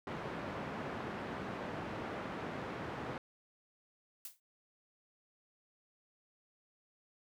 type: band-pass noise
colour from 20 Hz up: pink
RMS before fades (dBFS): -42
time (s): 0.07-3.18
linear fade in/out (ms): 2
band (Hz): 140 to 1700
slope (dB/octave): 12
type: noise with exponential decay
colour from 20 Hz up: blue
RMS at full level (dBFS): -42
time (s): 4.25-4.4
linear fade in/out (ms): 2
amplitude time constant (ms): 31
effects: none